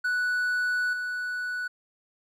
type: tone with level steps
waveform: triangle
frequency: 1480 Hz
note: F#6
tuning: in tune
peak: -22 / -27 dBFS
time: 0.04-1.68 s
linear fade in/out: 10 ms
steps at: 0.93 s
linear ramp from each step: 2 ms
effects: none